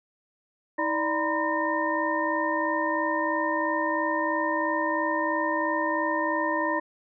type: tone cluster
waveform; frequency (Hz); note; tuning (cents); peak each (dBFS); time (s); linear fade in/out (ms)
sine; 319.9 / 590 / 950 / 1013 / 1826; D#4 / D5 / A#5 / B5 / A#6; +48 / +8 / +33 / +44 / -36; -30; 0.78-6.8; 10
effects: none